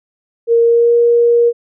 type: tone with pitch glide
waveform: sine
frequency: 465.1 to 472.4 Hz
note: A#4 to A#4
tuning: -4 to +23 cents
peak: -7 dBFS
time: 0.47-1.53 s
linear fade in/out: 50 ms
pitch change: +27 cents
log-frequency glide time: 0.62-0.94 s
effects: none

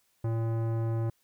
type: tone with tanh clipping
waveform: sine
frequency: 113.8 Hz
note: A#2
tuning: 41 cents flat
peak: -29 dBFS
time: 0.24-1.1 s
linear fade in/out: 5 ms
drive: 17 dB
effects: white hiss -71 dBFS RMS until 1.23 s

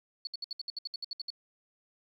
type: tone bursts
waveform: sine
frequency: 4435 Hz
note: C#8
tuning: in tune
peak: -34 dBFS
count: 13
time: 0.25-1.303 s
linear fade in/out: 2 ms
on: 21 ms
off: 65 ms
effects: 11-bit

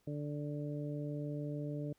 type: harmonic tone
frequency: 146.8 Hz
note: D3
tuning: in tune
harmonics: 1 / 2 / 3 / 4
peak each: -39 / -42 / -47 / -47 dBFS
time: 0.07-1.93 s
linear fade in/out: 5 ms
effects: pink hiss -75 dBFS RMS until 1.98 s

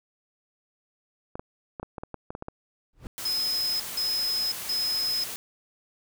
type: clicks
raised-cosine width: 1 ms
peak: -21 dBFS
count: 11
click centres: 1.355 / 1.395 / 1.798 / 1.83 / 1.982 / 2.035 / 2.143 / 2.305 / 2.351 / 2.424 / 2.484 s
type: noise with exponential growth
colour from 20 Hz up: brown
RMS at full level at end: -33 dBFS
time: 2.93-3.07 s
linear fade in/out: 1 ms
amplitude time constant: 30 ms
type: noise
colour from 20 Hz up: white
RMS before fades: -36 dBFS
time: 3.18-5.36 s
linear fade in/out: 0 ms
type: tone bursts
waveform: triangle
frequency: 5100 Hz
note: D#8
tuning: 42 cents sharp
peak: -24 dBFS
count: 3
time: 3.25-5.24 s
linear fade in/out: 5 ms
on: 550 ms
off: 170 ms
effects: none

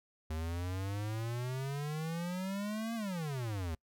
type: exponential two-way sweep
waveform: square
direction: up then down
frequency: 77.4 to 233.1 to 77.4 Hz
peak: -36 dBFS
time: 0.3-3.75 s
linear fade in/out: 5 ms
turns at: 2.95 s
effects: noise-tail reverb RT60 0.1 s tail -26 dB re dry

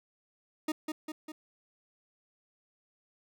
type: tone with echo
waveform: 40% pulse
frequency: 309.9 Hz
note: D#4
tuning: 7 cents flat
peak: -28 dBFS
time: 0.68-0.72 s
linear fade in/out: 5 ms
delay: 200 ms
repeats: 3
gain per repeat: -4 dB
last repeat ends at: 1.32 s
effects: none

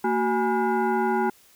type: tone with frequency modulation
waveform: sine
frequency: 228.4 Hz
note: A#3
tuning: 35 cents flat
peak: -20 dBFS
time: 0.04-1.3 s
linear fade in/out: 5 ms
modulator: 602 Hz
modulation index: 1.6
effects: white hiss -56 dBFS RMS until 1.55 s

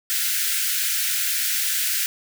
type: high-pass noise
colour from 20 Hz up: white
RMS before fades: -23 dBFS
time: 0.1-2.06 s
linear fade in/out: 0 ms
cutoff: 1400 Hz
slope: 96 dB/octave
effects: none

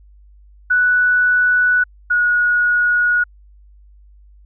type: tone pair in turn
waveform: sine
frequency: 1480 / 1452.9 Hz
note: F#6 / F#6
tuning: 0 / -32 cents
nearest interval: unison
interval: 32 cents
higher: first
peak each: -11 / -12 dBFS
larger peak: first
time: 0.7-1.84 / 2.1-3.24 s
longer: neither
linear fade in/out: 10 ms
effects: added 50 Hz sine -43 dBFS peak until 4.45 s

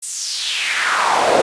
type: noise with high-pass filter sweep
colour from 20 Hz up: brown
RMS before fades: -18 dBFS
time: 0.02-1.42 s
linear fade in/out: 10 ms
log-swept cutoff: 8900 to 480 Hz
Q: 2.9
effects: resampled to 22050 Hz

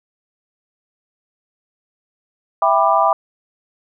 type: chord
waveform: sine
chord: E minor seventh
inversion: none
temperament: just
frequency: 659.3 / 791.1 / 988.9 / 1186.7 Hz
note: E5 / G5 / B5 / D6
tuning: 0 / +16 / +2 / +18 cents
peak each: -17 dBFS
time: 2.62-3.13 s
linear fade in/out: 2 ms
effects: none

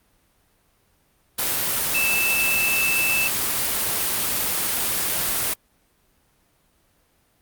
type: tone in noise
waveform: sine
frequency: 2637 Hz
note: E7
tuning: in tune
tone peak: -20 dBFS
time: 1.94-3.28 s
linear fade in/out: 10 ms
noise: white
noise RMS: -23 dBFS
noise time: 1.38-5.54 s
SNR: 0 dB
effects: pink hiss -63 dBFS RMS until 7.41 s + Opus 32 kbps

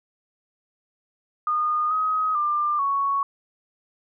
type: tone with pitch steps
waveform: sine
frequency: 1224 / 1263 / 1193 / 1112 Hz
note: D#6 / D#6 / D6 / C#6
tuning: -29 / +26 / +27 / +5 cents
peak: -20 dBFS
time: 1.47-3.23 s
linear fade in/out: 2 ms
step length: 440 ms
effects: none

